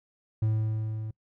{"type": "tone with level ramp", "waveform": "triangle", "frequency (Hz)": 109.2, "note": "A2", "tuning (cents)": -13, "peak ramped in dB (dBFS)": [-20, -31], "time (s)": [0.42, 1.11], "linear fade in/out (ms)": 5, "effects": ["noise-tail reverb RT60 0.1 s tail -25 dB re dry"]}